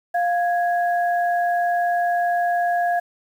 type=tone pair together; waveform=sine; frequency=700.7 / 1661.2 Hz; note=F5 / G#6; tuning=+6 / 0 cents; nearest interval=octave + minor third; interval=1494 cents; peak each=-18 / -27 dBFS; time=0.14-3 s; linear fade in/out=10 ms; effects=8-bit